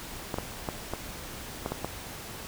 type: clicks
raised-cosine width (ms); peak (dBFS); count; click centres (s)
1; -16; 7; 0.342 / 0.385 / 0.688 / 0.936 / 1.661 / 1.72 / 1.846
effects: pink hiss -41 dBFS RMS until 2.47 s